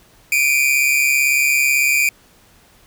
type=tone pair together; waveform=45% pulse; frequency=2323 / 2461 Hz; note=D7 / D#7; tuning=-20 / -20 cents; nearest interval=minor second; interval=100 cents; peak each=-16 dBFS; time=0.32-2.09 s; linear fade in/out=2 ms; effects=pink hiss -51 dBFS RMS until 2.86 s